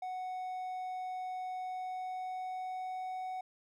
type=tone with pitch glide; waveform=triangle; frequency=740 to 744.7 Hz; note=F#5 to F#5; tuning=0 to +11 cents; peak=-35 dBFS; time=0.02-3.41 s; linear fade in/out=5 ms; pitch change=+11 cents; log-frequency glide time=1.58-3.28 s; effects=none